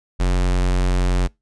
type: tone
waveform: square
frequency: 45.28 Hz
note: F#1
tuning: 37 cents flat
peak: -16 dBFS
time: 0.19-1.28 s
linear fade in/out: 20 ms
effects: noise-tail reverb RT60 0.2 s tail -25 dB re dry + resampled to 22050 Hz